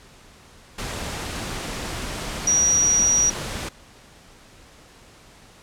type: tone in noise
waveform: sine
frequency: 5770 Hz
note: F#8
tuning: 44 cents flat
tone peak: -15 dBFS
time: 2.47-3.3 s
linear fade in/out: 5 ms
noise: pink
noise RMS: -30 dBFS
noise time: 0.78-3.69 s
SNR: +12 dB
effects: pink hiss -49 dBFS RMS until 5.62 s + low-pass 9000 Hz 12 dB/octave